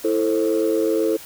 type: chord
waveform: sine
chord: A minor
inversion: second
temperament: just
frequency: 330 / 440 / 528 Hz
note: E4 / A4 / C5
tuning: +2 / 0 / +16 cents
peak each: -20 / -19 / -23 dBFS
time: 0.04-1.17 s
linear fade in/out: 10 ms
effects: tanh soft clip ceiling -11 dBFS + white hiss -40 dBFS RMS until 1.25 s